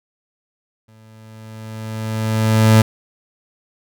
30% pulse tone with exponential growth, 110 Hz, A2, in tune, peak -4 dBFS, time 0.88-2.82 s, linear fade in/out 5 ms, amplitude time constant 420 ms, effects none

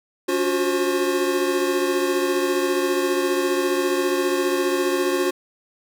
square tone cluster, 284.1 / 358.9 / 373.7 / 532 Hz, C#4 / F4 / F#4 / C5, +43 / +47 / +17 / +29 cents, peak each -28 / -22 / -29 / -28 dBFS, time 0.28-5.31 s, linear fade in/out 10 ms, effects none

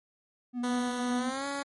triangle tone with vibrato, 244.4 Hz, B3, 18 cents flat, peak -28 dBFS, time 0.53-1.33 s, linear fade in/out 50 ms, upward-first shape sine, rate 10 Hz, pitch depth 24 cents each way
10% pulse tone with pitch glide, 246.9 to 280.4 Hz, B3 to C#4, 0 to +20 cents, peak -24 dBFS, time 0.63-1.63 s, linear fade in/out 10 ms, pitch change +220 cents, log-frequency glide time 1.17-1.46 s
effects MP3 48 kbps

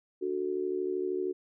sine tone with amplitude modulation, 370 Hz, F#4, in tune, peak -25 dBFS, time 0.21-1.33 s, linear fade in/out 20 ms, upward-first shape sine, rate 72.9 Hz, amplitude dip 85%, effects none

